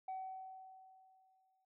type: tone with exponential decay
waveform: sine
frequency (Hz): 757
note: F#5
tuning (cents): +39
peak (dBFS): -38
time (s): 0.08-1.65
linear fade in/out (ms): 5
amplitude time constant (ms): 340
effects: tanh soft clip ceiling -38 dBFS